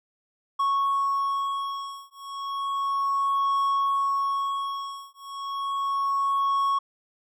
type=beating tone pair; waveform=triangle; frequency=1105 / 1105.33 Hz; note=C#6 / C#6; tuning=-6 / -5 cents; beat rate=0.33 Hz; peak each=-25 dBFS; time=0.59-6.79 s; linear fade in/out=10 ms; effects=none